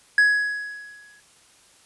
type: tone with exponential decay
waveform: triangle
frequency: 1674 Hz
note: G#6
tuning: 13 cents sharp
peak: -10 dBFS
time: 0.18-1.2 s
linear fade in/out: 2 ms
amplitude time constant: 220 ms
effects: white hiss -55 dBFS RMS until 1.85 s + resampled to 24000 Hz